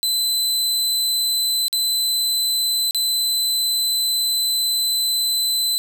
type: tone with dropouts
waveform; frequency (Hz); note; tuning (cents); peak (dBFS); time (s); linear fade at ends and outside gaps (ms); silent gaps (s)
sawtooth; 4031; B7; +35; -15; 0.03-5.78; 0; 1.682-1.728 / 2.909-2.947
effects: none